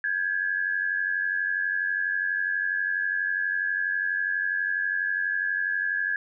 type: tone pair together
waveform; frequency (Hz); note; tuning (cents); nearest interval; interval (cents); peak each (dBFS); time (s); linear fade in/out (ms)
sine; 1603 / 1695.2; G6 / G#6; +38 / +35; minor second; 97; -28 / -26; 0.04-6.16; 2
effects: none